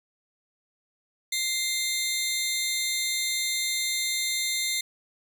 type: tone pair together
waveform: 20% pulse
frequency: 2092 / 3661 Hz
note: C7 / A#7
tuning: -1 / -32 cents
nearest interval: minor seventh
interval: 969 cents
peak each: -23 dBFS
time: 1.32-4.81 s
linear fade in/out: 5 ms
effects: none